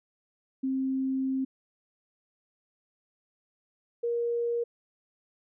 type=tone pair in turn; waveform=sine; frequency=264.8 / 471.8 Hz; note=C4 / A#4; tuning=+21 / +21 cents; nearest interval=minor seventh; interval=1000 cents; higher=second; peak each=-26 dBFS; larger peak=neither; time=0.63-1.45 / 4.03-4.64 s; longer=first; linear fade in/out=10 ms; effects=none